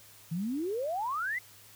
sine exponential sweep, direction up, 155.56 to 2093 Hz, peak -30 dBFS, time 0.31-1.39 s, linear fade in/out 10 ms, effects added 103 Hz sine -64 dBFS peak until 1.75 s + white hiss -55 dBFS RMS until 1.75 s

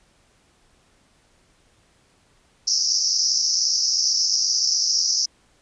pink band-pass noise, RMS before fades -21 dBFS, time 2.67-5.26 s, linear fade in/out 10 ms, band 5000 to 5900 Hz, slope 96 dB/octave, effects pink hiss -60 dBFS RMS until 5.61 s + resampled to 22050 Hz

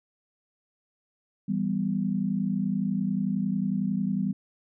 sine chord, E minor, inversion none, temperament equal, 164.81 / 196 / 246.9 Hz, E3 / G3 / B3, 0 / 0 / 0 cents, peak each -32 / -26 / -31 dBFS, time 1.48-4.33 s, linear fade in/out 10 ms, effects none

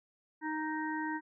harmonic tone, 311.1 Hz, D#4, in tune, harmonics 1 / 3 / 5 / 6, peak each -36 / -38 / -42 / -42 dBFS, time 0.41-1.21 s, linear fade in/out 50 ms, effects none

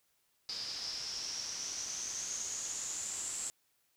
white noise with low-pass filter sweep, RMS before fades -40 dBFS, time 0.49-3.5 s, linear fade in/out 0 ms, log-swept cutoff 4900 to 7700 Hz, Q 9.7, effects white hiss -75 dBFS RMS until 3.96 s

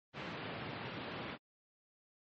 pink band-pass noise, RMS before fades -44 dBFS, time 0.13-1.38 s, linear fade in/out 50 ms, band 110 to 3500 Hz, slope 24 dB/octave, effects MP3 32 kbps

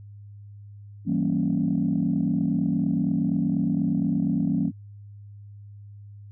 sine chord, E diminished seventh, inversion none, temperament equal with one note detuned, 164.81 / 193.41 / 233.1 / 277.2 Hz, E3 / G3 / Bb3 / Db4, 0 / -23 / 0 / 0 cents, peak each -26 dBFS, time 1.05-4.72 s, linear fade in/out 50 ms, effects tanh soft clip ceiling -13 dBFS + added 102 Hz sine -41 dBFS peak until 6.31 s

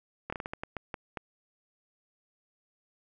slowing click train, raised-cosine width 0.5 ms, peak -20 dBFS, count 10, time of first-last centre 0.3-1.172 s, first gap 25 ms, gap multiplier 1.32, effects none

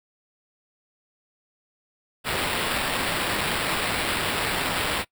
white noise with sample-and-hold, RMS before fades -26 dBFS, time 2.24-5.05 s, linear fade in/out 50 ms, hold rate 6300 Hz, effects noise-tail reverb RT60 0.1 s tail -22 dB re dry

